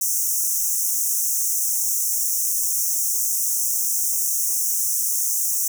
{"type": "high-pass noise", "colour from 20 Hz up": "pink", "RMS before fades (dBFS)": -22, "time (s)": [0.01, 5.68], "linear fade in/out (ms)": 5, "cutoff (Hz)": 5700, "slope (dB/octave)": 96, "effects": []}